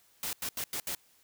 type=noise bursts at uneven times; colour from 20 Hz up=white; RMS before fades=-35 dBFS; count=5; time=0.23-0.33 / 0.42-0.49 / 0.57-0.64 / 0.73-0.8 / 0.87-0.95 s; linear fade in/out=2 ms; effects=white hiss -65 dBFS RMS until 1.23 s